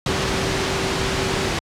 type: tone in noise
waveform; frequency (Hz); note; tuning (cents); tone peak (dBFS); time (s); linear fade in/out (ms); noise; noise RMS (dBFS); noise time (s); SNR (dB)
sine; 384.2; G4; -35; -27; 0.08-1.51; 2; pink; -21; 0.06-1.59; -9
effects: high-pass 60 Hz 12 dB/octave + low-pass 6000 Hz 12 dB/octave